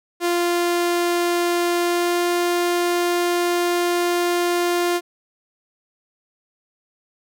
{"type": "tone with pitch glide", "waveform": "sawtooth", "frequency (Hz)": [347.9, 349.9], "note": ["F4", "F4"], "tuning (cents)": [-7, 3], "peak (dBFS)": -14, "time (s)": [0.2, 5.01], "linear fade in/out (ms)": 50, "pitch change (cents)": 10, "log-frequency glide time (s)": [1.79, 2.27], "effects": []}